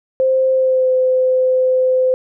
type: tone with pitch glide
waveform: sine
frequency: 523.3 to 513.7 Hz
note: C5 to C5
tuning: 0 to -32 cents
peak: -11 dBFS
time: 0.2-2.14 s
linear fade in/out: 0 ms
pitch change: -32 cents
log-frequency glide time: 0.53-0.9 s
effects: none